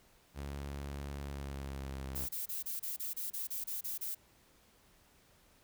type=tone with pitch glide; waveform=sawtooth; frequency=70.4 to 66.68 Hz; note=C#2 to C2; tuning=+27 to +33 cents; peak=-36 dBFS; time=0.34-2.28 s; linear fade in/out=50 ms; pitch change=-94 cents; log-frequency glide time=1.21-2.13 s
type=noise bursts; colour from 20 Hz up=violet; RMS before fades=-39 dBFS; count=12; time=2.15-4.149 s; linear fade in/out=10 ms; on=140 ms; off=29 ms
effects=pink hiss -66 dBFS RMS until 5.63 s